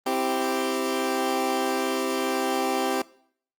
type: chord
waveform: 20% pulse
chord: C major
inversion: none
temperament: equal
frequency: 261.6 / 329.6 / 392 Hz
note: C4 / E4 / G4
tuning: 0 / 0 / 0 cents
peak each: -23 / -26 / -22 dBFS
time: 0.06-3.02 s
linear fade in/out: 5 ms
effects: noise-tail reverb RT60 0.6 s tail -21 dB re dry + Opus 32 kbps